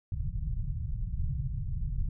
pink low-pass noise, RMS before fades -32 dBFS, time 0.12-2.09 s, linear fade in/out 2 ms, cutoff 150 Hz, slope 48 dB/octave, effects none

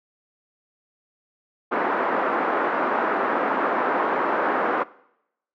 white band-pass noise, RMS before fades -23 dBFS, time 1.71-4.84 s, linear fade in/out 20 ms, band 260 to 1400 Hz, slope 24 dB/octave, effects noise-tail reverb RT60 0.8 s tail -21 dB re dry

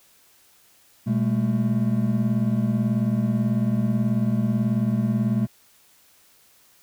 triangle tone cluster, 121.9 / 203.1 / 221.4 Hz, B2 / G#3 / A3, -22 / -38 / +11 cents, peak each -22 dBFS, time 1.06-5.47 s, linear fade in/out 20 ms, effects white hiss -57 dBFS RMS until 6.82 s

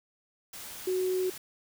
sine tone in noise, 370.3 Hz, F#4, 1 cent sharp, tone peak -26 dBFS, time 0.87-1.3 s, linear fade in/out 5 ms, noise white, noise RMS -43 dBFS, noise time 0.53-1.38 s, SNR +14 dB, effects none

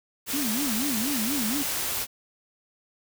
white noise, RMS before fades -29 dBFS, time 0.26-2.07 s, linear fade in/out 50 ms
sine tone with vibrato, 249.7 Hz, B3, 19 cents sharp, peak -27 dBFS, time 0.33-1.63 s, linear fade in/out 10 ms, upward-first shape sine, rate 4.2 Hz, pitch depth 290 cents each way
effects none

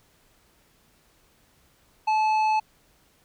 sine tone with tanh clipping, 866 Hz, A5, 28 cents flat, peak -21 dBFS, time 2.07-2.6 s, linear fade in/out 10 ms, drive 9 dB, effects pink hiss -62 dBFS RMS until 3.24 s

